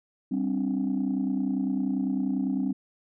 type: chord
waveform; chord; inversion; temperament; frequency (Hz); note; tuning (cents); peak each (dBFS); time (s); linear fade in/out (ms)
sine; G suspended fourth; none; equal with one note detuned; 196 / 263.6 / 293.7; G3 / C4 / D4; 0 / +13 / 0; -28 / -26 / -31; 0.31-2.73; 10
effects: tanh soft clip ceiling -19 dBFS